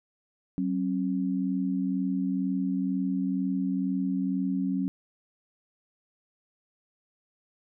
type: tone pair together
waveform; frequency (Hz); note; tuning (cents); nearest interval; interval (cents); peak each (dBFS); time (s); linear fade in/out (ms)
sine; 188.5 / 270.6; F#3 / C#4; +32 / -42; tritone; 626; -28; 0.58-4.88; 0
effects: none